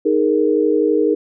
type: chord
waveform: sine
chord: D# suspended fourth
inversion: none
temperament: just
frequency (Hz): 311.1 / 414.8 / 466.7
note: D#4 / G#4 / A#4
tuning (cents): 0 / -2 / +2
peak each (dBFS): -17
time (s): 0.05-1.15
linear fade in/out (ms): 10
effects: none